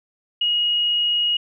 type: tone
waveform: sine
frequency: 2886 Hz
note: F#7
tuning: 44 cents flat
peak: -17 dBFS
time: 0.41-1.37 s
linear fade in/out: 5 ms
effects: none